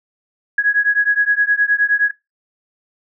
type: beating tone pair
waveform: sine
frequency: 1661.2 / 1670.8 Hz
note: G#6 / G#6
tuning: 0 / +10 cents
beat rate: 9.6 Hz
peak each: -15 / -16 dBFS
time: 0.58-2.11 s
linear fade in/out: 5 ms
effects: noise-tail reverb RT60 0.2 s tail -19 dB re dry